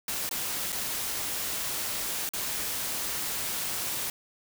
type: noise with dropouts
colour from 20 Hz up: white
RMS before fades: -32 dBFS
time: 0.08-4.1 s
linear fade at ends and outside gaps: 2 ms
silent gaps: 0.292-0.311 / 0.722-0.726 / 2.291-2.335 s
effects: none